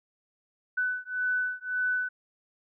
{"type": "beating tone pair", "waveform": "sine", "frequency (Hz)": [1497, 1498.8], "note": ["F#6", "F#6"], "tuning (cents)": [20, 22], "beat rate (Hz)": 1.8, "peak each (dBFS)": -30, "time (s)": [0.77, 2.09], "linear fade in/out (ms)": 10, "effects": []}